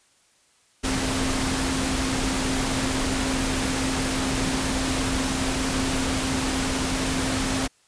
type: tone in noise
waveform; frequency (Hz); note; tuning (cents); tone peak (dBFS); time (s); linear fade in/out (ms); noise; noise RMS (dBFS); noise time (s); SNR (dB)
sine; 263.2; C4; +10; -27; 0.83-7.68; 20; pink; -26; 0.83-7.68; -4
effects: white hiss -61 dBFS RMS until 7.87 s + resampled to 22050 Hz